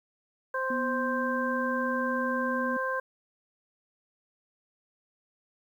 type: harmonic tone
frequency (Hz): 523.3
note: C5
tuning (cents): 0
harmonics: 1 / 2 / 3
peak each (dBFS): -32 / -32 / -32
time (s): 0.54-3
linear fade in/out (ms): 5
type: tone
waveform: sine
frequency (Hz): 246.9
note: B3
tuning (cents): 0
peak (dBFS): -31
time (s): 0.7-2.77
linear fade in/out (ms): 5
effects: 10-bit